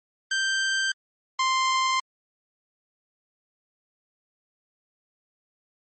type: tone pair in turn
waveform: sawtooth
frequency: 1568 / 1046.5 Hz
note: G6 / C6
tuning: 0 / 0 cents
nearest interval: perfect fifth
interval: 700 cents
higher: first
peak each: -19 / -17 dBFS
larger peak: second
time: 0.31-0.92 / 1.39-2 s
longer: neither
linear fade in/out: 5 ms
effects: MP3 32 kbps